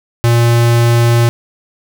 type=tone; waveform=square; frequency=117.9 Hz; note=A#2; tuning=20 cents sharp; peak=-8 dBFS; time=0.24-1.29 s; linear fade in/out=0 ms; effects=none